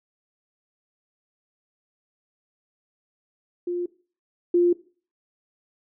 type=tone pair in turn; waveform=sine; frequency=352 / 349.8 Hz; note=F4 / F4; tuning=+14 / +3 cents; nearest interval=unison; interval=11 cents; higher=first; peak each=-24 / -15 dBFS; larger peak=second; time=3.67-3.86 / 4.54-4.73 s; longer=neither; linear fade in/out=5 ms; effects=noise-tail reverb RT60 0.4 s tail -19 dB re dry